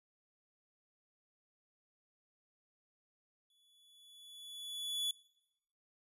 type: tone with exponential growth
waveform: 45% pulse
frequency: 3423 Hz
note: A7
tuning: 48 cents flat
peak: -33 dBFS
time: 3.5-5.11 s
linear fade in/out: 2 ms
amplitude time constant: 350 ms
effects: noise-tail reverb RT60 0.9 s tail -21 dB re dry + resampled to 32000 Hz